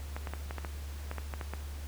clicks, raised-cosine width 0.5 ms, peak -23 dBFS, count 11, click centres 0.165 / 0.272 / 0.336 / 0.509 / 0.583 / 0.648 / 1.114 / 1.183 / 1.338 / 1.412 / 1.536 s, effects added 72 Hz sine -38 dBFS peak until 1.87 s + pink hiss -51 dBFS RMS until 1.87 s

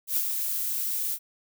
violet noise with ADSR envelope, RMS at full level -24 dBFS, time 0.07-1.19 s, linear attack 96 ms, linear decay 54 ms, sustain -5 dB, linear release 64 ms, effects none

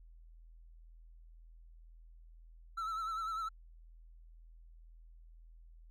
triangle tone with vibrato, 1318.5 Hz, E6, in tune, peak -34 dBFS, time 2.77-3.49 s, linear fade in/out 10 ms, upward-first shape sine, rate 10 Hz, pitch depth 54 cents each way, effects added 41 Hz sine -54 dBFS peak until 5.9 s

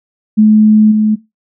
sine tone with level steps, 214.6 Hz, A3, 43 cents flat, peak -3 / -7 dBFS, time 0.37-1.16 s, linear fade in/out 20 ms, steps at 0.91 s, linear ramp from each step 10 ms, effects noise-tail reverb RT60 0.2 s tail -19 dB re dry

